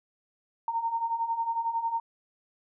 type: beating tone pair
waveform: sine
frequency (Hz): 911 / 922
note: A#5 / A#5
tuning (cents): -40 / -19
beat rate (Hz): 11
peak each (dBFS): -33 / -28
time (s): 0.68-2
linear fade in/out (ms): 2
effects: none

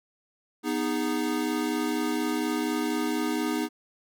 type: chord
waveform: square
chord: G# minor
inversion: first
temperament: equal with one note detuned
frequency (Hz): 246.9 / 311.1 / 410.1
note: B3 / D#4 / G#4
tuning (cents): 0 / 0 / -22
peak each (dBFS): -31 / -29 / -34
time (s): 0.63-3.69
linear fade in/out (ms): 50
effects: none

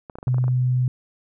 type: clicks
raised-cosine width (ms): 1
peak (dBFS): -22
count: 9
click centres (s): 0.098 / 0.155 / 0.186 / 0.229 / 0.28 / 0.344 / 0.383 / 0.441 / 0.481
type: tone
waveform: sine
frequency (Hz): 126.2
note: B2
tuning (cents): +38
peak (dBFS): -17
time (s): 0.27-0.88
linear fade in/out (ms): 2
effects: none

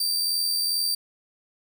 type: tone with amplitude modulation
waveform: sawtooth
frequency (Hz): 4672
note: D8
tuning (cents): -10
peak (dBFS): -18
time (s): 0-0.95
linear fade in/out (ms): 5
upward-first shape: sine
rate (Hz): 82.4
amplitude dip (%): 40
effects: none

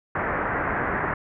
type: low-pass noise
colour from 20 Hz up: white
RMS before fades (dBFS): -26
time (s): 0.15-1.14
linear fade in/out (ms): 5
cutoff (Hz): 1900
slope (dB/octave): 48
effects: none

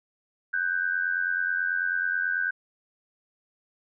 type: tone pair together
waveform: sine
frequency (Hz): 1500.8 / 1590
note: F#6 / G6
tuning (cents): +24 / +24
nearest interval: minor second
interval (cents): 100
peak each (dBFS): -27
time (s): 0.53-2.51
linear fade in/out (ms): 10
effects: none

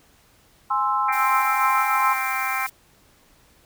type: chord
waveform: sine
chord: Ab augmented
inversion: none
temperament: equal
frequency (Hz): 830.6 / 1046.5 / 1318.5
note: Ab5 / C6 / E6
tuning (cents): 0 / 0 / 0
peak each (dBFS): -25 / -22 / -24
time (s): 0.7-2.14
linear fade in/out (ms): 10
type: harmonic tone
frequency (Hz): 262.3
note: C4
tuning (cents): +4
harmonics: 3 / 4 / 5 / 6 / 7 / 8 / 9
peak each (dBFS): -30 / -29 / -29 / -32 / -35 / -31 / -29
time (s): 1.08-2.67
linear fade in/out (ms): 10
type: noise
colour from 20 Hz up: blue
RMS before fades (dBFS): -36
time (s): 1.12-2.7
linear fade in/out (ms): 10
effects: pink hiss -57 dBFS RMS until 3.65 s

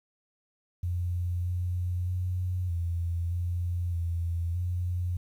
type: tone with pitch steps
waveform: sine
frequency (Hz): 88.1 / 89.2 / 90.7 / 85.4 / 87.6 / 84.9 / 88.9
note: F2 / F2 / F#2 / F2 / F2 / F2 / F2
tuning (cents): +16 / +37 / -34 / -38 / +6 / -48 / +31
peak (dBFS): -27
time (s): 0.83-5.17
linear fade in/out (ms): 5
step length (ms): 620
effects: 10-bit

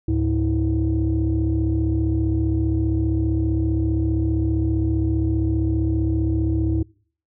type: tone cluster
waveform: sine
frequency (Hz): 72.2 / 107.4 / 322.6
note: D2 / A2 / E4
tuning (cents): -29 / -41 / -37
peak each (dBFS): -21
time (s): 0.08-6.83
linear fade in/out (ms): 5
effects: noise-tail reverb RT60 0.5 s tail -25 dB re dry + tanh soft clip ceiling -12 dBFS

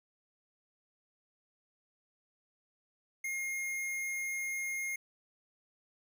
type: tone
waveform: square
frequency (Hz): 2137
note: C7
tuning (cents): +36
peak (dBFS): -35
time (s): 3.24-4.96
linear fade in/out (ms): 5
effects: none

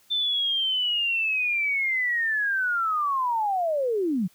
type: linear sweep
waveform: sine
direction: down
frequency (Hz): 3564 to 164.81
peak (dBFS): -22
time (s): 0.1-4.28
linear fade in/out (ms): 20
effects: white hiss -60 dBFS RMS until 4.34 s

